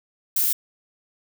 violet noise, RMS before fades -21 dBFS, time 0.36-0.53 s, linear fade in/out 5 ms, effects none

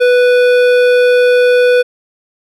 sine tone with hard clipping, 493.9 Hz, B4, in tune, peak -8 dBFS, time 0-1.83 s, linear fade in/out 20 ms, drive 13 dB, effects none

